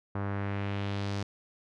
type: tone with low-pass filter sweep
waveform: sawtooth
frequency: 100 Hz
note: G2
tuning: 35 cents sharp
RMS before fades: -33 dBFS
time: 0.15-1.23 s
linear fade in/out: 5 ms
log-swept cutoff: 1300 to 5600 Hz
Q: 1.6
effects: none